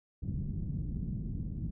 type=low-pass noise; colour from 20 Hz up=white; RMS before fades=-36 dBFS; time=0.22-1.71 s; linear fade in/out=10 ms; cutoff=190 Hz; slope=24 dB/octave; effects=none